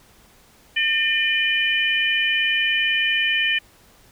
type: harmonic tone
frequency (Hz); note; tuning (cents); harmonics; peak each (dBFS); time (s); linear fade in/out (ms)
603; D5; +46; 3 / 4 / 5; -22 / -22 / -22; 0.76-3.59; 10
effects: pink hiss -53 dBFS RMS until 4.11 s